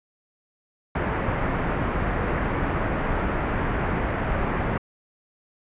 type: low-pass noise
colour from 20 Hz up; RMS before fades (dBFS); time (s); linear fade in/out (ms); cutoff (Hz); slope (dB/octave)
pink; -25; 0.95-4.78; 5; 2000; 24
effects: resampled to 8000 Hz